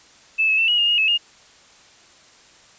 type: tone with pitch steps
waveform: sine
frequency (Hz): 2624 / 2586 / 2675 / 2902 / 2834 / 2866 / 2595 / 2839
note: E7 / E7 / E7 / F#7 / F7 / F7 / E7 / F7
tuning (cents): -9 / -34 / +25 / -34 / +25 / +44 / -28 / +28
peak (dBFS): -15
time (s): 0.38-1.18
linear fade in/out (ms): 20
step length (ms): 100
effects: white hiss -50 dBFS RMS until 2.78 s + resampled to 16000 Hz